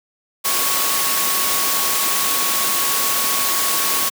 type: tone in noise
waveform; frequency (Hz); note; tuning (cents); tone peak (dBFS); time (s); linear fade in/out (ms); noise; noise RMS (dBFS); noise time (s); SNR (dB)
sine; 1108.7; C#6; 0; -26; 0.44-4.1; 20; white; -19; 0.44-4.1; -10
effects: high-pass 200 Hz 12 dB/octave